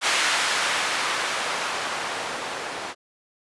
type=noise with low-pass filter sweep; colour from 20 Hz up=violet; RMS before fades=-26 dBFS; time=0.01-2.95 s; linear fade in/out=50 ms; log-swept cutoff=1700 to 670 Hz; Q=0.73; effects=resampled to 24000 Hz